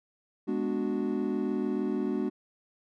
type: chord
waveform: triangle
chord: G# half-diminished seventh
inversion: none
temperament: equal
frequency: 207.7 / 246.9 / 293.7 / 370 Hz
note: G#3 / B3 / D4 / F#4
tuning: 0 / 0 / 0 / 0 cents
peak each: -31 dBFS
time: 0.47-2.3 s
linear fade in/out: 20 ms
effects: none